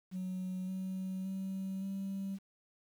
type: tone with pitch steps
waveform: sine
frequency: 185 / 188.13 / 191.3 / 194.53 Hz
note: F#3 / F#3 / G3 / G3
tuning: 0 / +29 / -42 / -13 cents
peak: -34 dBFS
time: 0.11-2.39 s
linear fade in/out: 50 ms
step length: 570 ms
effects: tanh soft clip ceiling -34 dBFS + 10-bit